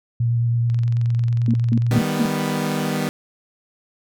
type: tone with vibrato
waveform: sine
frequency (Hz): 117.9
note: A#2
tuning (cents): +20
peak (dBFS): -16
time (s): 0.2-1.99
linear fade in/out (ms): 5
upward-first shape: triangle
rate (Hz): 9.2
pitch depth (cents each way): 18
type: click train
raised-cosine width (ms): 0.2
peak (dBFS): -24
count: 50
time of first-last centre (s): 0.7-2.897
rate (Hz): 22.3
type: tone bursts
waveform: sine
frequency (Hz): 231.1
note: A#3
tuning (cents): -15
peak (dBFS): -16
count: 4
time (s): 1.48-2.256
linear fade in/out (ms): 2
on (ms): 59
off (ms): 180
type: chord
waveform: sawtooth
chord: Eb augmented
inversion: none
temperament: equal with one note detuned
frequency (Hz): 155.56 / 197.7 / 246.9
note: Eb3 / G3 / B3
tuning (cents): 0 / +15 / 0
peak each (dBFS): -21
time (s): 1.91-3.09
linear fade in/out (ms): 0
effects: none